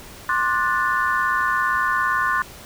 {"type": "chord", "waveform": "sine", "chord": "D dominant seventh", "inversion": "third", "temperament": "just", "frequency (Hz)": [1057.2, 1174.7, 1468.3, 1762], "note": ["C6", "D6", "F#6", "A6"], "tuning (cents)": [18, 0, -14, 2], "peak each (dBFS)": [-22, -26, -23, -24], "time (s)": [0.29, 2.42], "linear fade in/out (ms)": 2, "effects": ["pink hiss -41 dBFS RMS until 2.65 s"]}